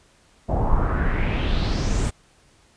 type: noise with low-pass filter sweep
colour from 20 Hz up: brown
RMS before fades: -21 dBFS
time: 0.48-2.11 s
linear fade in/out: 20 ms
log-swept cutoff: 690 to 8800 Hz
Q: 3.6
effects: pink hiss -57 dBFS RMS until 2.76 s + resampled to 22050 Hz